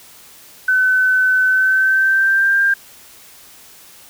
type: tone with pitch glide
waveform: sine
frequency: 1515 to 1594 Hz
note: F#6 to G6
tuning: +40 to +28 cents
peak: -11 dBFS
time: 0.68-2.74 s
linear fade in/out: 5 ms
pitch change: +88 cents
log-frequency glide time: 1.46-2.61 s
effects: white hiss -43 dBFS RMS until 4.09 s